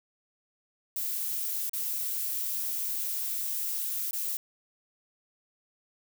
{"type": "noise with dropouts", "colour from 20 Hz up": "violet", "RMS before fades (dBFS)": -32, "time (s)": [0.96, 4.37], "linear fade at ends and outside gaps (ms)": 2, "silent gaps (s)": [[1.695, 1.733], [4.11, 4.131]], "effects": []}